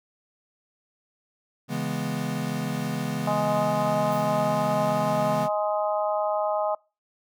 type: chord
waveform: square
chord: C# minor seventh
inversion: none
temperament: equal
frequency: 138.59 / 164.81 / 207.7 / 246.9 Hz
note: C#3 / E3 / G#3 / B3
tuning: 0 / 0 / 0 / 0 cents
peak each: -33 dBFS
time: 1.68-5.49 s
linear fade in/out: 50 ms
type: harmonic tone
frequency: 208.5 Hz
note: G#3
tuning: 7 cents sharp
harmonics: 3 / 4 / 5 / 6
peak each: -25 / -28 / -33 / -33 dBFS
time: 3.27-6.75 s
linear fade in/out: 5 ms
type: noise with exponential decay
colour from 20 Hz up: violet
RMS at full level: -42 dBFS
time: 4.12-4.53 s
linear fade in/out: 0 ms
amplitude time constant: 88 ms
effects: noise-tail reverb RT60 0.3 s tail -25 dB re dry